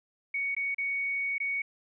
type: tone with dropouts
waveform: sine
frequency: 2232 Hz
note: C#7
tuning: 11 cents sharp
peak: -28 dBFS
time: 0.34-1.62 s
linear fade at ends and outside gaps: 5 ms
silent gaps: 0.549-0.565 / 0.746-0.782 / 1.382-1.401 s
effects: none

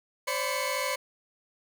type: tone cluster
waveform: sawtooth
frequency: 524 / 578 / 1005 / 2201 Hz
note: C5 / D5 / B5 / C#7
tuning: +2 / -28 / +30 / -13 cents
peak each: -30 dBFS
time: 0.27-0.96 s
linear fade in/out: 10 ms
effects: none

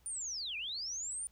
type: linear two-way sweep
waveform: sine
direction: down then up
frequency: 9397 to 2349 to 9397 Hz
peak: -37 dBFS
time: 0.06-1.27 s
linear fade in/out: 0 ms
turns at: 0.57 s
effects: added 60 Hz sine -65 dBFS peak until 1.31 s + pink hiss -71 dBFS RMS until 1.31 s

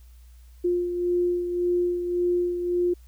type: beating tone pair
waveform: sine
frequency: 352.7 / 354.5 Hz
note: F4 / F4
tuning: +17 / +26 cents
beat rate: 1.8 Hz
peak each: -22 / -31 dBFS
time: 0.64-2.94 s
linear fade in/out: 10 ms
effects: added 60 Hz sine -46 dBFS peak until 3.07 s + white hiss -63 dBFS RMS until 3.07 s

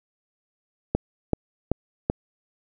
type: click train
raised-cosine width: 2 ms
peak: -7 dBFS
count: 4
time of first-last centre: 0.95-2.099 s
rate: 2.61 Hz
effects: none

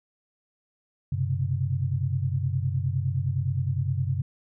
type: tone cluster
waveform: sine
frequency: 94.9 / 127.4 / 137.1 Hz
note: F#2 / C3 / C#3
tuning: +44 / -46 / -19 cents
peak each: -28 dBFS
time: 1.12-4.22 s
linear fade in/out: 5 ms
effects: none

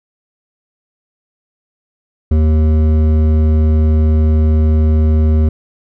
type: tone with hard clipping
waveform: sine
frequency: 77.78 Hz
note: D#2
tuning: in tune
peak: -10 dBFS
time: 2.31-5.49 s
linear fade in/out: 5 ms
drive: 11 dB
effects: none

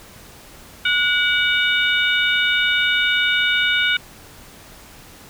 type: harmonic tone with a mistuned harmonic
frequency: 731 Hz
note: F#5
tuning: 21 cents flat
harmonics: 2 / 3 / 4 / 5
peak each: -19 / -21 / -22 / -23 dBFS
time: 0.85-3.97 s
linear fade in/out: 5 ms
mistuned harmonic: 3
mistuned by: +69 cents
effects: pink hiss -43 dBFS RMS until 5.29 s

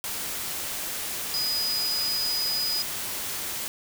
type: tone in noise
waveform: sine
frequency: 4960 Hz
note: D#8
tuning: 6 cents flat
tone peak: -25 dBFS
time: 1.34-2.82 s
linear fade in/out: 0 ms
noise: white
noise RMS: -32 dBFS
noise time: 0.04-3.68 s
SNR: +4 dB
effects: none

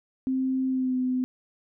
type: tone with pitch glide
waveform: sine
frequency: 261.6 to 254.6 Hz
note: C4 to C4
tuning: 0 to -47 cents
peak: -23 dBFS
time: 0.27-1.24 s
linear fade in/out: 0 ms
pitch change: -47 cents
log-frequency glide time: 0.68-0.97 s
effects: none

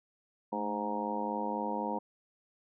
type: harmonic tone with a mistuned harmonic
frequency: 103.83 Hz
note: G#2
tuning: in tune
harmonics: 2 / 3 / 4 / 5 / 6 / 7 / 8 / 9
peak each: -38 / -41 / -43 / -39 / -47 / -42 / -41 / -36 dBFS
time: 0.52-1.99 s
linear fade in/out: 10 ms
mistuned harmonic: 2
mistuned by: +60 cents
effects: none

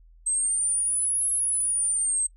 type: exponential two-way sweep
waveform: sine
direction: up then down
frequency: 8230 to 10810 to 8230 Hz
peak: -22 dBFS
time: 0.26-2.27 s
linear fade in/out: 10 ms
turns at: 1.3 s
effects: noise-tail reverb RT60 0.1 s tail -24 dB re dry + added 41 Hz sine -50 dBFS peak until 2.36 s

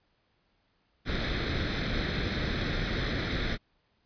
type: noise with comb filter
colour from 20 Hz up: pink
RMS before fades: -30 dBFS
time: 1.05-3.58 s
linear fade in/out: 50 ms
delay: 0.53 ms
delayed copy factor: +0.65
effects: pink hiss -72 dBFS RMS until 4.05 s + resampled to 11025 Hz

